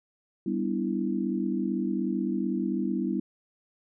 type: chord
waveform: sine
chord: E minor seventh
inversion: first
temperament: equal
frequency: 196 / 246.9 / 293.7 / 329.6 Hz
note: G3 / B3 / D4 / E4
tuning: 0 / 0 / 0 / 0 cents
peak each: -30 / -31 / -34 / -31 dBFS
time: 0.46-3.2 s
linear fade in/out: 5 ms
effects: none